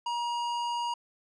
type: tone with hard clipping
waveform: sine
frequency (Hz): 951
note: A#5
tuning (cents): +34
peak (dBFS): -31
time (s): 0.06-0.94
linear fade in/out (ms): 5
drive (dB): 16
effects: low-pass 7000 Hz 12 dB/octave